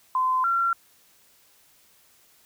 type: tone pair in turn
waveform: sine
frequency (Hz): 1028 / 1367.9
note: C6 / F6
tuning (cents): -31 / -36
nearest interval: perfect fourth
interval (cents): 495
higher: second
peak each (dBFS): -20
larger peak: neither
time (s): 0.15-0.44 / 0.44-0.73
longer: neither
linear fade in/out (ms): 2
effects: white hiss -59 dBFS RMS until 2.45 s